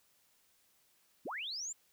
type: linear sweep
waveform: sine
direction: up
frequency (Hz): 130.81 to 7460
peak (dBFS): -38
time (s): 1.25-1.73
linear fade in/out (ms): 10
effects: white hiss -71 dBFS RMS until 1.92 s